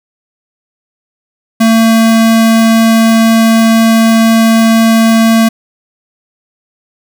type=tone; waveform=square; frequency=225.5 Hz; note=A3; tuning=43 cents sharp; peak=-5 dBFS; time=1.6-5.49 s; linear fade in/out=10 ms; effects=none